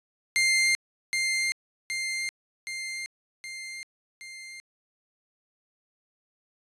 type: tone with echo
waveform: sawtooth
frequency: 2101 Hz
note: C7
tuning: 7 cents sharp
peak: -17 dBFS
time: 0.36-0.75 s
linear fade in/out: 0 ms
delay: 770 ms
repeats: 5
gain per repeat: -4 dB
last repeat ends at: 4.6 s
effects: resampled to 24000 Hz